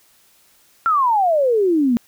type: exponential sweep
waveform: sine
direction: down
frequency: 1384 to 226.8 Hz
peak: -13 dBFS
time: 0.86-1.97 s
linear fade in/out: 0 ms
effects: white hiss -55 dBFS RMS until 2.07 s